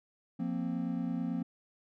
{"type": "chord", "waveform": "triangle", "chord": "F suspended fourth", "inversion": "none", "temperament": "just", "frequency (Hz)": [174.61, 232.8, 261.9], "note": ["F3", "Bb3", "C4"], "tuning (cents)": [0, -2, 2], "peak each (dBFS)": -34, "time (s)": [0.39, 1.43], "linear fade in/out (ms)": 10, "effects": []}